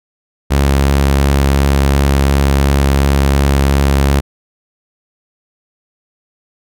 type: tone with vibrato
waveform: sawtooth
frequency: 69.3 Hz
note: C#2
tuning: in tune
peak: -5 dBFS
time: 0.5-4.21 s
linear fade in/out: 20 ms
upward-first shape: sine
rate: 2.8 Hz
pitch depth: 11 cents each way
effects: none